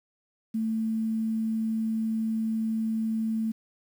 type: tone with quantisation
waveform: sine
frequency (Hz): 222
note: A3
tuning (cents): +16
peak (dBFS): -25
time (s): 0.54-3.52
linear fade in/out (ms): 10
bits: 9
effects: none